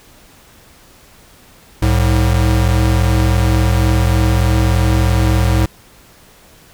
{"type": "tone pair together", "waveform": "square", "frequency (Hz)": [63.7, 107.13], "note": ["C2", "A2"], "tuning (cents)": [-46, -46], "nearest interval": "major sixth", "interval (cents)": 900, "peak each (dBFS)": -14, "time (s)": [1.82, 5.66], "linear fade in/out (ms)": 5, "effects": ["pink hiss -45 dBFS RMS until 6.73 s"]}